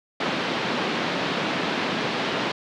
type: band-pass noise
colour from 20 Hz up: pink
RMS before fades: -26 dBFS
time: 0.2-2.52 s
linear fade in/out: 5 ms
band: 170 to 4100 Hz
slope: 24 dB/octave
effects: none